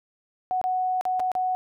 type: tone with dropouts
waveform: sine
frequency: 740 Hz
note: F#5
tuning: in tune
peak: -22 dBFS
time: 0.51-1.55 s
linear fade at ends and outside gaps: 0 ms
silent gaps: 0.614-0.64 / 1.011-1.053 / 1.196-1.201 / 1.317-1.352 s
effects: none